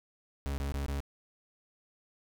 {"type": "tone bursts", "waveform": "40% pulse", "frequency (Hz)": 69.8, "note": "C#2", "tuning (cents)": 13, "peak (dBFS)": -31, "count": 4, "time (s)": [0.46, 1.003], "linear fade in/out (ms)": 0, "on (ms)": 120, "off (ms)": 21, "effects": []}